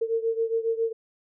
sine beating tone pair, 452.2 / 459.5 Hz, A4 / A#4, +47 / -25 cents, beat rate 7.3 Hz, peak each -25 / -28 dBFS, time 0.01-0.93 s, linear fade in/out 10 ms, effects none

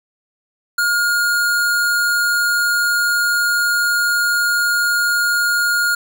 square tone, 1424 Hz, F6, 33 cents sharp, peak -15 dBFS, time 0.78-5.95 s, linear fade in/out 5 ms, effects 8-bit

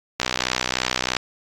click train, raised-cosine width 0.2 ms, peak -3 dBFS, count 62, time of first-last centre 0.2-1.167 s, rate 63.1 Hz, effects AAC 48 kbps

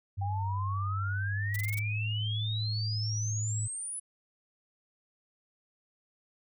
sine tone with pitch glide, 98 to 107.49 Hz, G2 to A2, 0 to -40 cents, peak -30 dBFS, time 0.17-3.68 s, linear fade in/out 20 ms, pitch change +160 cents, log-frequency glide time 1.06-2.04 s
sine exponential sweep, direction up, 784 to 10200 Hz, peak -35 dBFS, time 0.21-4 s, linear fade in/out 10 ms
blue noise bursts, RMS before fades -39 dBFS, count 6, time 1.54-1.793 s, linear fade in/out 5 ms, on 23 ms, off 23 ms
effects none

